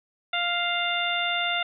harmonic tone with a mistuned harmonic, 698.5 Hz, F5, in tune, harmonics 1 / 2 / 3 / 4 / 5, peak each -30 / -30 / -30 / -30 / -30 dBFS, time 0.33-1.63 s, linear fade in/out 5 ms, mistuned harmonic 5, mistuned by +37 cents, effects none

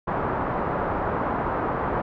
white low-pass noise, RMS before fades -26 dBFS, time 0.07-2.02 s, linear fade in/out 10 ms, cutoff 1200 Hz, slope 24 dB/octave, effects none

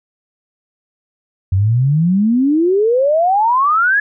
sine exponential sweep, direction up, 90.7 to 1718 Hz, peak -10 dBFS, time 1.52-4 s, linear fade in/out 5 ms, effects none

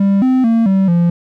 triangle tone with pitch steps, 197.5 / 258.2 / 228.1 / 192.6 / 172 Hz, G3 / C4 / A#3 / G3 / F3, +13 / -23 / -37 / -30 / -26 cents, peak -7 dBFS, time 0-1.1 s, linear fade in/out 5 ms, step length 220 ms, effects none

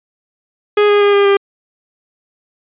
45% pulse tone with pitch steps, 415.3 / 411 / 406.8 / 402.5 / 398.4 Hz, G#4 / G#4 / G#4 / G4 / G4, 0 / -18 / -36 / +46 / +28 cents, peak -8 dBFS, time 0.77-1.37 s, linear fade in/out 5 ms, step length 120 ms, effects resampled to 8000 Hz

